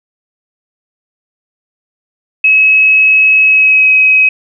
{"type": "tone with pitch glide", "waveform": "sine", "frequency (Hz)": [2568, 2540], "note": ["E7", "D#7"], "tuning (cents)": [-46, 35], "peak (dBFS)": -4, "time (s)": [2.44, 4.29], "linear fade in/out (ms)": 5, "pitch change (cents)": -19, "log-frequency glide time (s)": [3.43, 3.91], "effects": []}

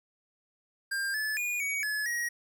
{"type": "tone with pitch steps", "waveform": "square", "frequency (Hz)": [1598, 1730, 2443, 2252, 1708, 1895], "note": ["G6", "A6", "D#7", "C#7", "G#6", "A#6"], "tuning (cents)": [33, -30, -32, 27, 48, 28], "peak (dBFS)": -30, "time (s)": [0.91, 2.29], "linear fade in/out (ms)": 10, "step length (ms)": 230, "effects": ["11-bit"]}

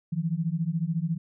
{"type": "beating tone pair", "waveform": "sine", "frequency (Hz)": [158.1, 172.1], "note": ["D#3", "F3"], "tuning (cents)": [28, -25], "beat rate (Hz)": 14, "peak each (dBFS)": -28, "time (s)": [0.12, 1.18], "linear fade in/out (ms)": 10, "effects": []}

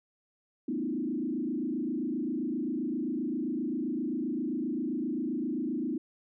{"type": "tone with frequency modulation", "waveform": "sine", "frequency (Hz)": 277.3, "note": "C#4", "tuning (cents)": 1, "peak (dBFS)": -29, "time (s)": [0.68, 5.98], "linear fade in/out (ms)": 5, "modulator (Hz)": 27.6, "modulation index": 2.1, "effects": []}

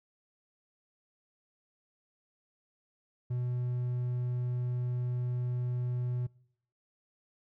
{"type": "tone", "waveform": "triangle", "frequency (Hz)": 123.47, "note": "B2", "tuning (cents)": 0, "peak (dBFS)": -28, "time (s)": [3.3, 6.27], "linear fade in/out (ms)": 10, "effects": ["noise-tail reverb RT60 0.7 s tail -24 dB re dry"]}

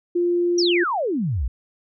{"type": "tone", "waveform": "sine", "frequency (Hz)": 349.3, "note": "F4", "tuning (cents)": 0, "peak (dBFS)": -17, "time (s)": [0.15, 0.84], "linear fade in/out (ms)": 10}
{"type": "exponential sweep", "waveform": "sine", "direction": "down", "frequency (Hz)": [5920, 51.91], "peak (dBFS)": -20, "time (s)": [0.58, 1.48], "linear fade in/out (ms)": 5}
{"effects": []}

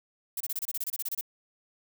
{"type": "noise bursts", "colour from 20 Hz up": "violet", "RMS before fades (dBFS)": -32, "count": 14, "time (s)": [0.37, 1.211], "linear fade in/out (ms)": 5, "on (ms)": 35, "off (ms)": 27, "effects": []}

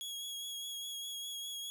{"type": "tone with vibrato", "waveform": "sawtooth", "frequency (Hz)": 3323, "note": "G#7", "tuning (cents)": 0, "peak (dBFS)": -37, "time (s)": [0.01, 1.7], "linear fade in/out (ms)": 0, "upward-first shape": "triangle", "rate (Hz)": 4.9, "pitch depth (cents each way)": 24, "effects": ["13-bit"]}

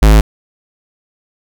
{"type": "tone", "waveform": "square", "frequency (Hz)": 53.2, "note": "G#1", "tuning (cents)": 42, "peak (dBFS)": -4, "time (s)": [0.02, 0.21], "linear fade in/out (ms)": 5, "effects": []}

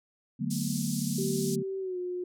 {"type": "chord", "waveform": "sine", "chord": "B minor seventh", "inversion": "first", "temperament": "equal with one note detuned", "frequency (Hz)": [146.83, 185, 220, 241.9], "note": ["D3", "F#3", "A3", "B3"], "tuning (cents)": [0, 0, 0, -36], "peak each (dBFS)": -34, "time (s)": [0.39, 1.63], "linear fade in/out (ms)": 20}
{"type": "band-pass noise", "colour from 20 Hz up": "pink", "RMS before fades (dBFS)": -39, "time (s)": [0.5, 1.56], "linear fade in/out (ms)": 10, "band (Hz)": [4900, 12000], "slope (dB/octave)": 24}
{"type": "tone with pitch glide", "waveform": "sine", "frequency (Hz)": [385.3, 359.5], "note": ["G4", "F#4"], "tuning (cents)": [-30, -50], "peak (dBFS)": -31, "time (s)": [1.18, 2.24], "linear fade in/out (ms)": 5, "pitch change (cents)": -120, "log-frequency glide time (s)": [1.79, 1.98]}
{"effects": []}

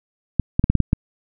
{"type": "clicks", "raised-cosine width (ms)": 5, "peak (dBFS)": -3, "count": 7, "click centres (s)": [0.397, 0.595, 0.641, 0.7, 0.753, 0.803, 0.931], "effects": []}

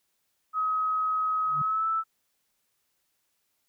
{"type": "tone with pitch glide", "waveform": "sine", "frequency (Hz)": [1270, 1317.1], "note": ["D#6", "E6"], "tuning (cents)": [35, -2], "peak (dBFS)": -24, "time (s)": [0.53, 2.04], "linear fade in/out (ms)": 50, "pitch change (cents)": 63, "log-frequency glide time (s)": [1.58, 1.87]}
{"type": "tone with exponential growth", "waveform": "sine", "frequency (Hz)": 147, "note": "D3", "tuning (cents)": 2, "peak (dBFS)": -30, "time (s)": [1.44, 1.62], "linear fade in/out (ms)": 5, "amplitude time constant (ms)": 39}
{"effects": ["white hiss -75 dBFS RMS until 3.68 s"]}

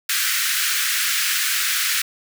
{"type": "high-pass noise", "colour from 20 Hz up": "pink", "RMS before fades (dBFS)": -21, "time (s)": [0.09, 2.02], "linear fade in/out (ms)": 5, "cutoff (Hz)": 1400, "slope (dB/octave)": 48, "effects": []}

